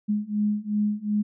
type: beating tone pair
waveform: sine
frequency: 207.7 / 210.4 Hz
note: G#3 / G#3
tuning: 0 / +23 cents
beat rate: 2.7 Hz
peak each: -26 / -25 dBFS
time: 0.08-1.23 s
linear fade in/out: 20 ms
effects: none